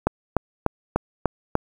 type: click train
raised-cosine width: 1 ms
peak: -4 dBFS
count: 6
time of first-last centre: 0.07-1.554 s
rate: 3.37 Hz
effects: 7-bit